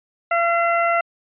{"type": "tone", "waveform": "20% pulse", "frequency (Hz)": 681, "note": "F5", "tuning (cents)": -44, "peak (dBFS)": -11, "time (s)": [0.31, 1.01], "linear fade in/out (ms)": 5, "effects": ["resampled to 8000 Hz"]}